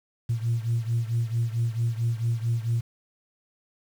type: beating tone pair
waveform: sine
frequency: 115 / 119.5 Hz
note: A#2 / A#2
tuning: -23 / +43 cents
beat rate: 4.5 Hz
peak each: -24 / -27 dBFS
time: 0.29-2.81 s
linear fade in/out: 10 ms
effects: tanh soft clip ceiling -18 dBFS + 8-bit